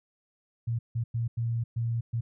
sine tone bursts at uneven times, 116.3 Hz, A#2, 4 cents flat, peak -26 dBFS, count 6, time 0.67-0.79 / 0.95-1.04 / 1.14-1.28 / 1.37-1.64 / 1.76-2.01 / 2.13-2.21 s, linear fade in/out 10 ms, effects none

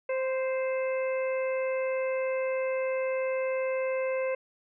harmonic tone with a mistuned harmonic, 523.3 Hz, C5, in tune, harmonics 1 / 2 / 3 / 4 / 5, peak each -27 / -40 / -44 / -40 / -42 dBFS, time 0.09-4.35 s, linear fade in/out 5 ms, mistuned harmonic 2, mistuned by -17 cents, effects none

